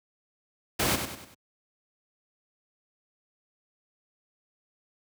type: noise with echo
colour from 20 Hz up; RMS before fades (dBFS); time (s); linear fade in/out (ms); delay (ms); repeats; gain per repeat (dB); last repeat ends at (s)
pink; -25; 0.79-0.96; 10; 97; 4; -7; 1.348
effects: high-pass 80 Hz 12 dB/octave